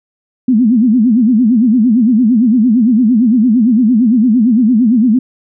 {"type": "tone with vibrato", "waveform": "sine", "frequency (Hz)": 233.1, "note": "A#3", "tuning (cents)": 0, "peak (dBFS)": -6, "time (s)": [0.48, 5.19], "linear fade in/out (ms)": 5, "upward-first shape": "sine", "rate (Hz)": 8.8, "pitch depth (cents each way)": 200, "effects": []}